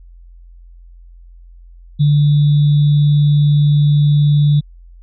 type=tone with sample-and-hold; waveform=sine; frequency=146.8 Hz; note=D3; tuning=in tune; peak=-8 dBFS; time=1.99-4.61 s; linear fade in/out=20 ms; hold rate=3675 Hz; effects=added 43 Hz sine -37 dBFS peak until 5.02 s + resampled to 11025 Hz